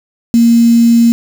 sine tone with quantisation, 233.1 Hz, A#3, in tune, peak -4 dBFS, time 0.34-1.12 s, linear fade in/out 0 ms, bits 4, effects none

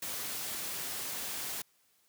white noise, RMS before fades -38 dBFS, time 0.02-1.62 s, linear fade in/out 5 ms, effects white hiss -70 dBFS RMS until 2.08 s + high-pass 80 Hz 12 dB/octave

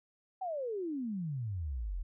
sine exponential sweep, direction down, 780 to 38.89 Hz, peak -34 dBFS, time 0.41-2.03 s, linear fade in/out 10 ms, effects none

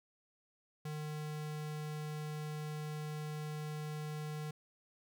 square tone, 152 Hz, D#3, 40 cents flat, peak -40 dBFS, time 0.85-4.51 s, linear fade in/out 5 ms, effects none

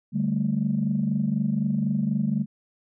sine chord, D suspended fourth, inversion none, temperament equal, 146.83 / 196 / 220 Hz, D3 / G3 / A3, 0 / 0 / 0 cents, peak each -27 / -25 / -25 dBFS, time 0.12-2.46 s, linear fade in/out 50 ms, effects tanh soft clip ceiling -13 dBFS

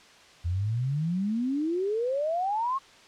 sine exponential sweep, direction up, 82.41 to 1108.7 Hz, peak -25 dBFS, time 0.44-2.79 s, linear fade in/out 20 ms, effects white hiss -53 dBFS RMS until 3.07 s + low-pass 5000 Hz 12 dB/octave

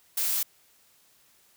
blue noise, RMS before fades -27 dBFS, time 0.17-0.43 s, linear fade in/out 5 ms, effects white hiss -62 dBFS RMS until 1.56 s

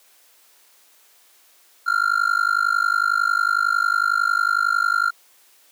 triangle tone with amplitude modulation, 1391 Hz, F6, 7 cents flat, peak -11 dBFS, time 1.86-5.11 s, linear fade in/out 20 ms, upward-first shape sine, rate 51 Hz, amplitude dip 100%, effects white hiss -55 dBFS RMS until 5.71 s + high-pass 400 Hz 12 dB/octave

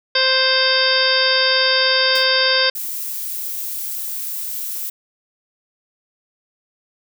harmonic tone, 523.3 Hz, C5, in tune, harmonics 1 / 2 / 3 / 4 / 5 / 6 / 7 / 9 / 10, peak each -21 / -26 / -20 / -26 / -26 / -25 / -21 / -19 / -24 dBFS, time 0.15-2.7 s, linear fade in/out 5 ms
white noise with exponential decay, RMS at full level -27 dBFS, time 2.15-2.32 s, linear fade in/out 5 ms, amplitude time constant 36 ms
violet noise, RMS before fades -26 dBFS, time 2.75-4.9 s, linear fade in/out 5 ms
effects none

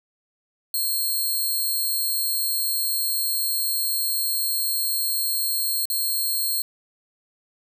5% pulse tone with dropouts, 4236 Hz, C8, 21 cents sharp, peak -15 dBFS, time 0.74-6.62 s, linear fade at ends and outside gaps 2 ms, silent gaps 5.855-5.9 s, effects 9-bit

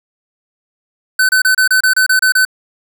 square tone bursts, 1517 Hz, F#6, 43 cents sharp, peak -9 dBFS, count 10, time 1.19-2.451 s, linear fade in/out 5 ms, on 100 ms, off 29 ms, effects none

